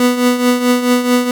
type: tone with tremolo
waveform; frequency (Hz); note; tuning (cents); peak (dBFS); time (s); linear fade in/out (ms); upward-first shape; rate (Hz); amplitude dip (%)
30% pulse; 246.9; B3; 0; -5; 0-1.31; 2; triangle; 4.6; 70
effects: none